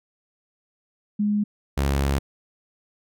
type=tone pair in turn; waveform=sine / sawtooth; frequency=207.7 / 69.31 Hz; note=G#3 / C#2; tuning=0 / 0 cents; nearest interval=octave + perfect fifth; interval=1900 cents; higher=first; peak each=-19 / -16 dBFS; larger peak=second; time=1.19-1.44 / 1.77-2.19 s; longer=second; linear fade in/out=10 ms; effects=none